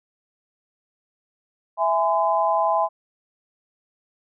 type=chord; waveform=sine; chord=E augmented; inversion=none; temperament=equal with one note detuned; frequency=659.3 / 830.6 / 1020.2 Hz; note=E5 / G#5 / B#5; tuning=0 / 0 / -44 cents; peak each=-22 dBFS; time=1.77-2.89 s; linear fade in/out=50 ms; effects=none